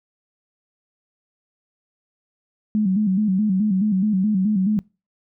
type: tone with vibrato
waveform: sine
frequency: 200 Hz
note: G3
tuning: 35 cents sharp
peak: -16 dBFS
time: 2.75-4.79 s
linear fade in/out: 0 ms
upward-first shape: square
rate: 4.7 Hz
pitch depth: 110 cents each way
effects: noise-tail reverb RT60 0.3 s tail -25 dB re dry